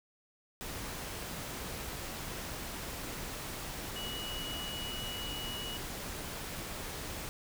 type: tone in noise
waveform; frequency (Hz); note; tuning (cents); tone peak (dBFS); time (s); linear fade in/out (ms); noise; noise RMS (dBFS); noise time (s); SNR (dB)
sine; 2923; F#7; -22; -40; 3.96-5.77; 0; pink; -41; 0.61-7.29; -2
effects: none